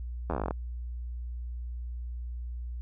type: slowing click train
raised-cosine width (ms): 1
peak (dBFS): -17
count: 13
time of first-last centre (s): 0.3-0.509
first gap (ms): 11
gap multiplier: 1.08
effects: added 60 Hz sine -34 dBFS peak until 2.81 s